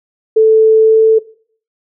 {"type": "tone with pitch glide", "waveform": "sine", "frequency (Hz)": [440, 442.5], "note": ["A4", "A4"], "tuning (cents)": [0, 10], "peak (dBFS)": -4, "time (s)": [0.36, 1.19], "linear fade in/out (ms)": 10, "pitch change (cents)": 10, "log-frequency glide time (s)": [0.8, 1.01], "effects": ["noise-tail reverb RT60 0.5 s tail -20 dB re dry"]}